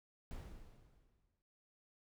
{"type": "noise with exponential decay", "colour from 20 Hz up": "brown", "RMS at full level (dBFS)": -45, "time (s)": [0.31, 1.42], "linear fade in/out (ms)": 0, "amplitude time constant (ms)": 240, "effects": []}